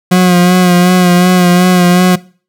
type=tone with vibrato; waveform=40% pulse; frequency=179.7 Hz; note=F3; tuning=50 cents sharp; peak=-3 dBFS; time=0.11-2.16 s; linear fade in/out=10 ms; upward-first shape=sine; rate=2.7 Hz; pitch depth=31 cents each way; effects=noise-tail reverb RT60 0.4 s tail -21 dB re dry

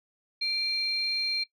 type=tone pair together; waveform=sine; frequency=2350 / 4187 Hz; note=D7 / C8; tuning=+1 / 0 cents; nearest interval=minor seventh; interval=999 cents; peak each=-33 / -26 dBFS; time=0.41-1.44 s; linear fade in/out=10 ms; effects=noise-tail reverb RT60 0.1 s tail -18 dB re dry + tanh soft clip ceiling -19 dBFS

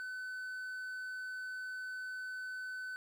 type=tone with quantisation; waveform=triangle; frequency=1511 Hz; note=F#6; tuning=36 cents sharp; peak=-38 dBFS; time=0-2.96 s; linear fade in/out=0 ms; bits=11; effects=none

